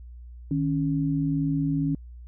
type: tone pair together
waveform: sine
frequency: 155.2 / 277.2 Hz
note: D#3 / C#4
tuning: -4 / 0 cents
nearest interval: minor seventh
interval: 1004 cents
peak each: -25 dBFS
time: 0.51-1.95 s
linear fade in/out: 2 ms
effects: added 60 Hz sine -40 dBFS peak until 2.27 s